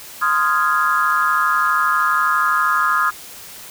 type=chord; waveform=sine; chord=F minor seventh; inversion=second; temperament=equal with one note detuned; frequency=1035.7 / 1244.5 / 1396.9 / 1661.2 Hz; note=C6 / Eb6 / F6 / Ab6; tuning=-18 / 0 / 0 / 0 cents; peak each=-22 / -17 / -20 / -22 dBFS; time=0.21-3.11 s; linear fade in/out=20 ms; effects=white hiss -37 dBFS RMS until 3.7 s